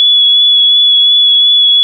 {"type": "tone with vibrato", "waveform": "sine", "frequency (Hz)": 3397, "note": "G#7", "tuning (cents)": 38, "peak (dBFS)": -4, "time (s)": [0, 1.83], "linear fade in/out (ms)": 0, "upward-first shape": "sine", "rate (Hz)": 2.8, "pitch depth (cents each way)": 15, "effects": []}